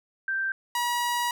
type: tone pair in turn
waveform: sine / sawtooth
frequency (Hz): 1568 / 962.4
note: G6 / B5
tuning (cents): 0 / -45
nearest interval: minor sixth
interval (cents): 845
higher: first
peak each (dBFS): -25 / -21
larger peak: second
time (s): 0.28-0.52 / 0.75-1.31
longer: second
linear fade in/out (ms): 2
effects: none